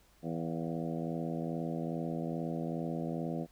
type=harmonic tone with a mistuned harmonic; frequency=82.41 Hz; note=E2; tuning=in tune; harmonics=2 / 3 / 4 / 5 / 6 / 7 / 8 / 9; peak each=-37 / -39 / -41 / -47 / -44 / -45 / -46 / -51 dBFS; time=0.22-3.47 s; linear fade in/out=50 ms; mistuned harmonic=8; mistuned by=+67 cents; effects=added 50 Hz sine -66 dBFS peak until 3.51 s + pink hiss -66 dBFS RMS until 3.51 s